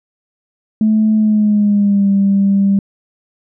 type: tone with pitch glide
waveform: sine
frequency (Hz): 216.8 to 197.66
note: A3 to G3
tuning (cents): -25 to +15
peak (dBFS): -8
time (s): 0.81-2.79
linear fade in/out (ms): 2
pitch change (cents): -160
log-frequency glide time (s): 1.15-2.1
effects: tanh soft clip ceiling -4 dBFS